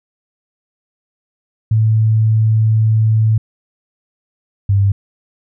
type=tone pair in turn; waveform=sine; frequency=110 / 99.33 Hz; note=A2 / G2; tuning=0 / +23 cents; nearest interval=major second; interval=177 cents; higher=first; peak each=-9 dBFS; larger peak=neither; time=1.71-3.38 / 4.69-4.92 s; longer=first; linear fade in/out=5 ms; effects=none